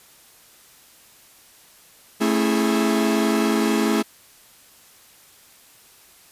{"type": "chord", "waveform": "45% pulse", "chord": "A major seventh", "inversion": "none", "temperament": "equal with one note detuned", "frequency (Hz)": [220, 270.7, 329.6, 415.3], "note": ["A3", "C#4", "E4", "G#4"], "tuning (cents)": [0, -41, 0, 0], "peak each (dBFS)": [-21, -25, -24, -25], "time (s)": [2.2, 4.03], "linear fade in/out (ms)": 20, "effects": ["white hiss -51 dBFS RMS until 6.31 s", "resampled to 32000 Hz"]}